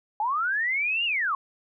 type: linear two-way sweep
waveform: sine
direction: up then down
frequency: 815 to 2880 to 1039 Hz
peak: -23 dBFS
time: 0.2-1.35 s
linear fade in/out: 2 ms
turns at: 1.05 s
effects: none